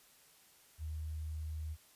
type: tone with sample-and-hold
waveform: sine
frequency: 77.78 Hz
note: D#2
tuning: in tune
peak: -38 dBFS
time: 0.78-1.77 s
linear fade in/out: 50 ms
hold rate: 11025 Hz
effects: white hiss -64 dBFS RMS until 1.95 s + resampled to 32000 Hz